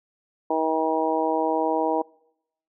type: harmonic tone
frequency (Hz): 159.4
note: D#3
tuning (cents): +42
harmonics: 2 / 3 / 4 / 5 / 6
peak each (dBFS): -27 / -27 / -27 / -27 / -27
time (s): 0.5-2.02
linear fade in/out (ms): 5
effects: noise-tail reverb RT60 0.8 s tail -25 dB re dry